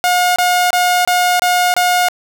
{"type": "tone bursts", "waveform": "sawtooth", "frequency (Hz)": 718, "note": "F5", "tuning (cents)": 48, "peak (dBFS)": -7, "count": 6, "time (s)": [0.04, 2.085], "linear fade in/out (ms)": 0, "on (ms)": 320, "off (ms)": 25, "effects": []}